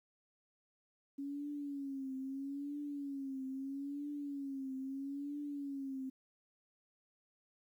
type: tone with vibrato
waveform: sine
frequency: 277.2 Hz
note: C#4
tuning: in tune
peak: -39 dBFS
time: 1.18-6.1 s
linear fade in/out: 10 ms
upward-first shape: triangle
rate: 0.77 Hz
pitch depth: 95 cents each way
effects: 12-bit